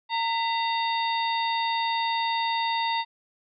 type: harmonic tone with a mistuned harmonic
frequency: 920 Hz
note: A#5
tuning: 23 cents flat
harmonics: 1 / 2 / 3 / 4 / 5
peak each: -25 / -33 / -36 / -32 / -38 dBFS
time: 0.09-3.05 s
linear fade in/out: 50 ms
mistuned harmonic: 2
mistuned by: +140 cents
effects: none